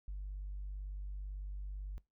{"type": "tone", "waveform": "sine", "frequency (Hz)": 49, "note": "G1", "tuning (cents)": 0, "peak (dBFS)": -38, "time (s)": [0.08, 1.98], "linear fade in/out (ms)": 0, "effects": ["noise-tail reverb RT60 0.2 s tail -22 dB re dry", "tanh soft clip ceiling -36 dBFS"]}